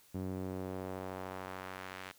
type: tone with band-pass filter sweep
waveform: sawtooth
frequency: 93.6 Hz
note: F#2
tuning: 20 cents sharp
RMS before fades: -42 dBFS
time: 0.14-2.12 s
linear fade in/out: 10 ms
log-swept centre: 240 to 2200 Hz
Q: 0.92
effects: white hiss -64 dBFS RMS until 2.18 s